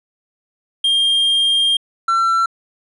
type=tone pair in turn; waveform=triangle; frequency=3209 / 1349.2 Hz; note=G7 / E6; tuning=+40 / +40 cents; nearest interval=octave + minor third; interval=1500 cents; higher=first; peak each=-11 dBFS; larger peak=neither; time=0.84-1.77 / 2.08-2.46 s; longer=first; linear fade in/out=5 ms; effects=resampled to 24000 Hz